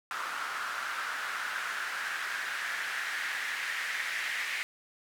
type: noise with band-pass filter sweep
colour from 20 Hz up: white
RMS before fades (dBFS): -35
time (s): 0.11-4.63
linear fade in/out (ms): 0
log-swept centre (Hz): 1300 to 2000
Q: 3.6
effects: none